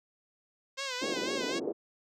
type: tone with vibrato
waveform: 5% pulse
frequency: 523.3 Hz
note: C5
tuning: in tune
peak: -22 dBFS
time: 0.77-1.6 s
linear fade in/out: 20 ms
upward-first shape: sine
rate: 4 Hz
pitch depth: 100 cents each way
type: band-pass noise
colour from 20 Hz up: pink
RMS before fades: -35 dBFS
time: 1.01-1.73 s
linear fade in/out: 20 ms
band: 270 to 540 Hz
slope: 24 dB/octave
effects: low-pass 7000 Hz 12 dB/octave